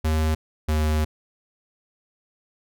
square tone pair in turn, 78.4 / 77.05 Hz, D#2 / D#2, +14 / -16 cents, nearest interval unison, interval 30 cents, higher first, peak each -20 dBFS, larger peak neither, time 0.04-0.35 / 0.68-1.05 s, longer second, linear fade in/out 10 ms, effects none

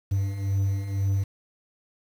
triangle beating tone pair, 96.7 / 98.7 Hz, G2 / G2, -23 / +12 cents, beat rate 2 Hz, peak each -28 / -22 dBFS, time 0.11-1.24 s, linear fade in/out 10 ms, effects 8-bit

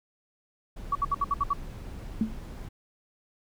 brown noise, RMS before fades -39 dBFS, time 0.76-2.69 s, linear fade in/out 10 ms
sine tone bursts, 1135 Hz, C#6, 41 cents sharp, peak -22 dBFS, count 7, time 0.92-1.534 s, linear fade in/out 5 ms, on 32 ms, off 65 ms
sine tone with exponential decay, 220 Hz, A3, in tune, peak -19 dBFS, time 2.21-2.37 s, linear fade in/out 2 ms, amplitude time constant 34 ms
effects none

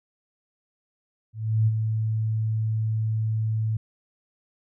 sine tone with ADSR envelope, 110 Hz, A2, in tune, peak -16 dBFS, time 1.33-3.77 s, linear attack 340 ms, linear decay 37 ms, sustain -6 dB, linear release 5 ms, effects none

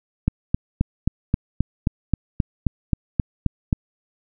click train, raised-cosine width 5 ms, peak -5 dBFS, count 14, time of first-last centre 0.28-3.728 s, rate 3.77 Hz, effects none

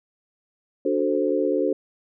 sine chord, D dominant seventh, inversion none, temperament equal, 293.7 / 370 / 440 / 523.3 Hz, D4 / F#4 / A4 / C5, 0 / 0 / 0 / 0 cents, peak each -25 dBFS, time 0.85-1.73 s, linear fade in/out 5 ms, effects none

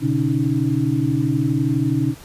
sine tone cluster, 124.1 / 143.3 / 279.5 / 311.8 Hz, B2 / D3 / C#4 / D#4, +9 / -42 / +14 / +4 cents, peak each -22 dBFS, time 0-2.15 s, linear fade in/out 50 ms, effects pink hiss -43 dBFS RMS until 2.24 s + resampled to 32000 Hz

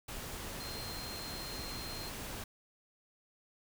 sine tone in noise, 4186 Hz, C8, in tune, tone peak -45 dBFS, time 0.6-2.09 s, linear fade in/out 5 ms, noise pink, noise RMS -43 dBFS, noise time 0.08-2.44 s, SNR -5 dB, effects none

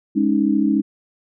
sine chord, Ab suspended fourth, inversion none, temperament equal, 207.7 / 277.2 / 311.1 Hz, Ab3 / Db4 / Eb4, 0 / 0 / 0 cents, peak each -19 dBFS, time 0.15-0.82 s, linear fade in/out 20 ms, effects none

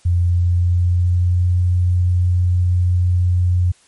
sine tone with pitch glide, 87.5 to 89.39 Hz, F2 to F2, +4 to +41 cents, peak -12 dBFS, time 0.05-3.72 s, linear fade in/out 10 ms, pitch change +37 cents, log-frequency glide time 0.2-1.57 s, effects white hiss -53 dBFS RMS until 3.87 s + MP3 48 kbps

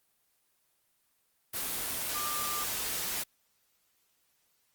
sine tone in noise, 1191 Hz, D6, 24 cents sharp, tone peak -36 dBFS, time 2.14-2.65 s, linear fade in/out 20 ms, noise white, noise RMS -34 dBFS, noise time 1.53-3.24 s, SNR -5 dB, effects white hiss -73 dBFS RMS until 4.74 s + Opus 24 kbps

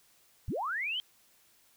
sine linear sweep, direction up, 50.5 to 3186 Hz, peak -31 dBFS, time 0.48-1 s, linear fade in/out 0 ms, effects white hiss -65 dBFS RMS until 1.76 s

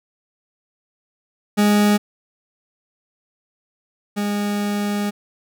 40% pulse tone pair in turn, 207.2 / 205.3 Hz, G#3 / G#3, -4 / -20 cents, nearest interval unison, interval 16 cents, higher first, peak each -12 / -19 dBFS, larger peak first, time 1.57-1.98 / 4.16-5.11 s, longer second, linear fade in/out 20 ms, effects none

